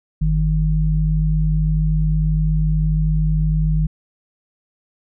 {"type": "tone pair together", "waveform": "sine", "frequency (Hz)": [49.17, 156.1], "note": ["G1", "D#3"], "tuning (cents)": [6, 6], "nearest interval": "octave + minor sixth", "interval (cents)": 2000, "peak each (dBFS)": -17, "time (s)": [0.21, 3.87], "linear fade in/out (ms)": 10, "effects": []}